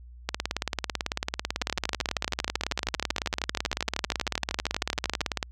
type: two click trains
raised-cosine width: 0.2 ms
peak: -9 / -9 dBFS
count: 47 / 94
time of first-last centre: 1.62-5.214 / 0.29-5.428 s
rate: 12.8 / 18.1 Hz
effects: added 60 Hz sine -44 dBFS peak until 5.51 s